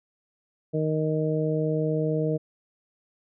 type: harmonic tone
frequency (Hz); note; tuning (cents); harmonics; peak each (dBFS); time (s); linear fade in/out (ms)
155.56; D#3; 0; 1 / 2 / 3 / 4; -26 / -30 / -27 / -32; 0.73-2.38; 20
effects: none